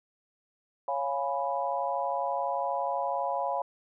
sine chord, C# dominant seventh, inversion none, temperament equal, 554.4 / 698.5 / 830.6 / 987.8 Hz, C#5 / E#5 / G#5 / B5, 0 / 0 / 0 / 0 cents, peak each -33 dBFS, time 0.88-3.62 s, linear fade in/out 2 ms, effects none

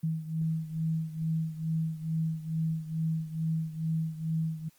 sine beating tone pair, 159.9 / 162.2 Hz, D#3 / E3, +48 / -28 cents, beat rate 2.3 Hz, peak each -30 / -34 dBFS, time 0.03-4.69 s, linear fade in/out 10 ms, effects white hiss -65 dBFS RMS until 4.78 s + Opus 24 kbps

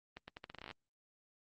accelerating click train, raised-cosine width 0.3 ms, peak -30 dBFS, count 14, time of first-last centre 0.17-0.712 s, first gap 110 ms, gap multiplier 0.81, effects Opus 24 kbps

